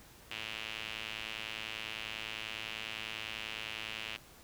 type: tone with band-pass filter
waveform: sawtooth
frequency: 110 Hz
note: A2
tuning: in tune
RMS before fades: -42 dBFS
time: 0.31-4.17 s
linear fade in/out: 5 ms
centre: 2800 Hz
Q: 3.4
effects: pink hiss -57 dBFS RMS until 4.43 s

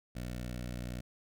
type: tone with notch filter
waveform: 15% pulse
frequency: 61 Hz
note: B1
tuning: 21 cents flat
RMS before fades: -40 dBFS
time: 0.15-1.01 s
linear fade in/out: 10 ms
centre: 990 Hz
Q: 1.8
effects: none

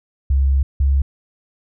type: tone pair in turn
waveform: sine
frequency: 67.9 / 68.69 Hz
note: C#2 / C#2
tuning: -35 / -15 cents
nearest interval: unison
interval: 20 cents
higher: second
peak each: -12 dBFS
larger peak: neither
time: 0.3-0.63 / 0.8-1.02 s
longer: first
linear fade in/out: 5 ms
effects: none

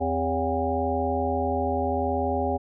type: harmonic tone with a mistuned harmonic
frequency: 80.7 Hz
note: E2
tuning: 36 cents flat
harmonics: 1 / 3 / 5 / 7 / 9 / 10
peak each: -30 / -30 / -30 / -30 / -30 / -30 dBFS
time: 0-2.58 s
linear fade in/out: 20 ms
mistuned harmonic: 3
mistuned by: +120 cents
effects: none

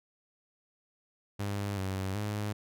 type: tone with pitch steps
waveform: sawtooth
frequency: 101 / 95.6 / 104.3 Hz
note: G#2 / G2 / G#2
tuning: -48 / -43 / +8 cents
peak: -28 dBFS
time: 1.39-2.53 s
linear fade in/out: 10 ms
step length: 380 ms
effects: none

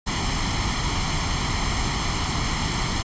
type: noise with comb filter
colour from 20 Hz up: pink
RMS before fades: -24 dBFS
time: 0.06-3.03 s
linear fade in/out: 20 ms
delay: 0.95 ms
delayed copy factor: +0.65
effects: resampled to 16000 Hz

